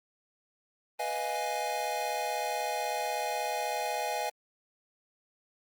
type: chord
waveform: square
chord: F half-diminished seventh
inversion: second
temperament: equal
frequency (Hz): 493.9 / 622.3 / 698.5 / 830.6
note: Cb5 / Eb5 / F5 / Ab5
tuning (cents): 0 / 0 / 0 / 0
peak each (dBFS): -40 / -38 / -38 / -34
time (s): 0.99-4.3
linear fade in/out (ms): 10
effects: Opus 32 kbps